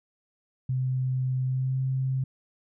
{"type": "tone with pitch glide", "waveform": "sine", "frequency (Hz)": [129.2, 131.76], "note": ["C3", "C3"], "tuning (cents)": [-21, 12], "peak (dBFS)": -24, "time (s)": [0.69, 2.24], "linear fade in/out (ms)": 5, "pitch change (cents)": 33, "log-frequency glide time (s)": [1.44, 1.81], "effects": []}